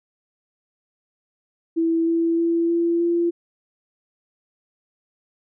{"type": "tone with pitch steps", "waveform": "sine", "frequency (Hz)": [329.6, 332.7, 335.7, 338.9, 342], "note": ["E4", "E4", "E4", "E4", "F4"], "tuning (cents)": [0, 16, 32, 48, -36], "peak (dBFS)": -17, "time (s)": [1.76, 3.31], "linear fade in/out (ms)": 20, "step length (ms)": 310, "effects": []}